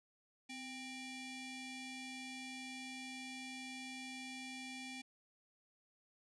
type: ring-modulated tone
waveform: sawtooth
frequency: 1053 Hz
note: C6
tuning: 11 cents sharp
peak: -39 dBFS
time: 0.49-5.02 s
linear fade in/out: 10 ms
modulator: 1310 Hz
effects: resampled to 22050 Hz